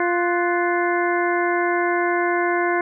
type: harmonic tone with a mistuned harmonic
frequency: 349.2 Hz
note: F4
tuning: in tune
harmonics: 1 / 2 / 3 / 4 / 5 / 6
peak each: -21 / -24 / -26 / -27 / -28 / -29 dBFS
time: 0-2.81 s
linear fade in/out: 2 ms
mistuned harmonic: 4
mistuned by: +100 cents
effects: none